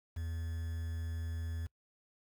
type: tone with quantisation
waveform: triangle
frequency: 82.41 Hz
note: E2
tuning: in tune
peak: -34 dBFS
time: 0.16-1.67 s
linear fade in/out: 10 ms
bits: 9
effects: noise-tail reverb RT60 0.1 s tail -23 dB re dry